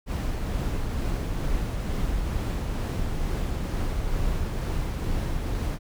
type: noise with tremolo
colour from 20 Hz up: brown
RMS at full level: -26 dBFS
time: 0.06-5.79 s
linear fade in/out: 50 ms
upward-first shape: triangle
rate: 2.2 Hz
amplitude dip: 25%
effects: none